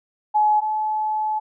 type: tone pair in turn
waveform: sine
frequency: 848 / 859.8 Hz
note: G#5 / A5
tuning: +36 / -40 cents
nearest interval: unison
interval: 24 cents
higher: second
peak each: -14 / -20 dBFS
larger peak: first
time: 0.34-0.61 / 0.61-1.4 s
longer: second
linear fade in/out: 20 ms
effects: none